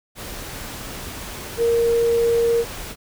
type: tone in noise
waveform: sine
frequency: 466.2 Hz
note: A#4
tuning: in tune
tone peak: -15 dBFS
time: 1.57-2.65 s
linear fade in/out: 50 ms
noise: pink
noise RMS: -33 dBFS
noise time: 0.15-2.96 s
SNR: +15 dB
effects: none